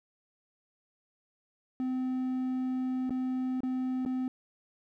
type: tone with dropouts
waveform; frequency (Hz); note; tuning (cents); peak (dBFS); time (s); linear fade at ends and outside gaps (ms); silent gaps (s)
triangle; 256.8; C4; -32; -27; 1.8-4.28; 1; 3.095-3.106 / 3.605-3.633 / 4.051-4.061
effects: none